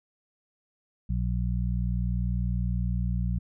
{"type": "harmonic tone", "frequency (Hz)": 59.9, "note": "A#1", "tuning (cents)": 48, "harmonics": [1, 2, 3], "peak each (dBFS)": [-27, -30, -32], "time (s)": [1.09, 3.39], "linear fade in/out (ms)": 10, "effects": []}